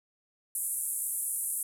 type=band-pass noise; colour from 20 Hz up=white; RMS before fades=-33 dBFS; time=0.55-1.63 s; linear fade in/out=2 ms; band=8600 to 12000 Hz; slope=48 dB/octave; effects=none